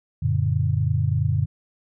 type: chord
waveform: sine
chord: Gb augmented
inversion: none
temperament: just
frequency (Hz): 92.5 / 115.62 / 144.53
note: Gb2 / Bb2 / D3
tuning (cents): 0 / -14 / -27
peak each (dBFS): -23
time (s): 0.22-1.46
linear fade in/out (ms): 10
effects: none